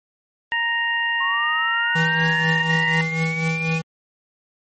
harmonic tone, 932.3 Hz, A#5, in tune, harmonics 1 / 2 / 3, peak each -27 / -20 / -27 dBFS, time 0.52-3.01 s, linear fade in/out 0 ms
sine linear sweep, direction up, 1064 to 2486 Hz, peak -24 dBFS, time 1.2-3.79 s, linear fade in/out 10 ms
square tone with tremolo, 162 Hz, E3, 30 cents flat, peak -19 dBFS, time 1.95-3.82 s, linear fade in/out 10 ms, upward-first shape triangle, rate 4.1 Hz, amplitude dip 70%
effects MP3 32 kbps

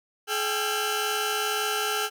sawtooth tone cluster, 424.4 / 784 / 1357 / 1610 / 2990 Hz, G#4 / G5 / E6 / G6 / F#7, +38 / 0 / +50 / +46 / +17 cents, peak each -27 / -30 / -26 / -30 / -30 dBFS, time 0.27-2.1 s, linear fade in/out 50 ms, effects none

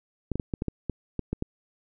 clicks, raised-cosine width 3 ms, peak -15 dBFS, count 10, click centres 0.317 / 0.356 / 0.398 / 0.538 / 0.621 / 0.683 / 0.897 / 1.193 / 1.33 / 1.424 s, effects none

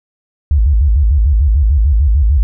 sine tone with vibrato, 63 Hz, B1, 35 cents sharp, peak -7 dBFS, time 0.51-2.43 s, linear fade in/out 0 ms, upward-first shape square, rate 6.7 Hz, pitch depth 270 cents each way, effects none

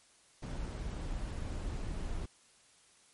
brown noise, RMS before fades -38 dBFS, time 0.42-2.26 s, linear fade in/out 10 ms, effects white hiss -64 dBFS RMS until 3.13 s + MP3 48 kbps

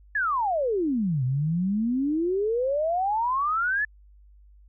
sine exponential two-way sweep, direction down then up, 1760 to 123.47 to 1760 Hz, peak -22 dBFS, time 0.15-3.85 s, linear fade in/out 5 ms, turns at 1.24 s, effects added 50 Hz sine -50 dBFS peak until 4.68 s

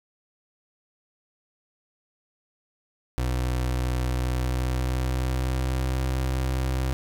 30% pulse tone with pitch glide, 62.5 to 64.74 Hz, B1 to C2, +21 to -18 cents, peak -21 dBFS, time 3.18-6.93 s, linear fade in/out 0 ms, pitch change +61 cents, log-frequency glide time 4.17-6.05 s, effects none

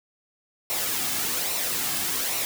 white noise with flanger, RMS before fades -27 dBFS, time 0.7-2.45 s, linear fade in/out 0 ms, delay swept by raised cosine 0.61 to 2.11 ms, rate 1.2 Hz, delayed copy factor -0.5, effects none

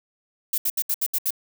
violet noise bursts, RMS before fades -23 dBFS, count 7, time 0.53-1.306 s, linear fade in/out 5 ms, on 50 ms, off 71 ms, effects none

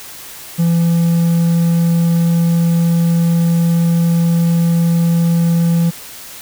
triangle tone, 168.5 Hz, E3, 38 cents sharp, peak -8 dBFS, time 0.58-5.91 s, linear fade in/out 20 ms, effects white hiss -33 dBFS RMS until 6.41 s

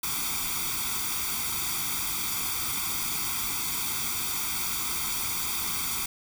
white noise with comb filter, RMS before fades -30 dBFS, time 0.03-6.06 s, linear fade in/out 5 ms, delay 0.86 ms, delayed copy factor +0.95, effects none

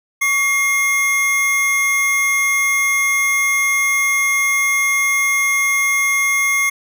square tone pair together, 1130.2 / 2135 Hz, C#6 / C7, +33 / +34 cents, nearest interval major seventh, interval 1101 cents, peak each -25 / -15 dBFS, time 0.21-6.7 s, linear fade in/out 10 ms, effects none

